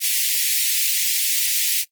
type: high-pass noise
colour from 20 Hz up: white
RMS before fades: -20 dBFS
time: 0-1.85 s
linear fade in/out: 50 ms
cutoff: 2000 Hz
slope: 48 dB/octave
effects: noise-tail reverb RT60 0.1 s tail -19 dB re dry + Opus 24 kbps